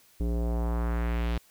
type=tone with low-pass filter sweep; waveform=square; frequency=58.27 Hz; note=A#1; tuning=in tune; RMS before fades=-28 dBFS; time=0.2-1.38 s; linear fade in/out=5 ms; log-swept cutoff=370 to 3800 Hz; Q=1.5; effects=white hiss -60 dBFS RMS until 1.5 s